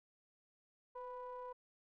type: ring-modulated tone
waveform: triangle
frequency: 243.4 Hz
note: B3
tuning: 25 cents flat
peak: -40 dBFS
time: 0.95-1.53 s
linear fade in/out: 10 ms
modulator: 746 Hz
effects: none